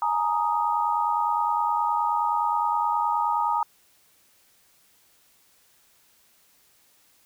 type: chord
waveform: sine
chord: Ab suspended second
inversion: none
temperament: equal with one note detuned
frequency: 842.7 / 932.3 / 1244.5 Hz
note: Ab5 / Bb5 / Eb6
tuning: +25 / 0 / 0 cents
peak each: -27 / -24 / -27 dBFS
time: 0.02-3.63 s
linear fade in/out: 2 ms
effects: white hiss -61 dBFS RMS until 7.25 s